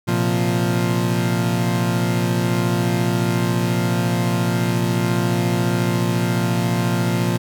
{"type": "chord", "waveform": "30% pulse", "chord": "Bb suspended second", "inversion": "none", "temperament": "equal", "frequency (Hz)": [116.54, 130.81, 174.61], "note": ["Bb2", "C3", "F3"], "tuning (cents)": [0, 0, 0], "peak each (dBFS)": [-18, -23, -18], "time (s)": [0.07, 7.38], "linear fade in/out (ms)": 20, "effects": []}